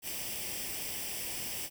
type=noise with comb filter; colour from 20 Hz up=white; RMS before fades=-38 dBFS; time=0.02-1.7 s; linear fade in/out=50 ms; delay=0.37 ms; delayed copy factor=+0.65; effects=none